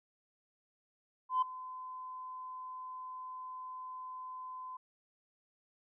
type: tone with ADSR envelope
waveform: sine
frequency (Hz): 1022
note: C6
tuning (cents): -41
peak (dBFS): -24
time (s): 1.29-4.77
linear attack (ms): 130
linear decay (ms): 7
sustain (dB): -18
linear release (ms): 6
effects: tanh soft clip ceiling -23 dBFS